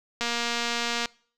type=click train; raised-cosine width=0.2 ms; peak=-11 dBFS; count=201; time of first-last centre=0.21-1.057 s; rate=236 Hz; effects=noise-tail reverb RT60 0.5 s tail -24 dB re dry